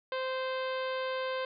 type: harmonic tone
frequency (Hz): 520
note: C5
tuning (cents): -11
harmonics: 1 / 2 / 3 / 4 / 5 / 6 / 7 / 8 / 9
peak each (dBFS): -33 / -38 / -41 / -46 / -47 / -47 / -49 / -52 / -54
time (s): 0.12-1.45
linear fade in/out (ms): 2
effects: none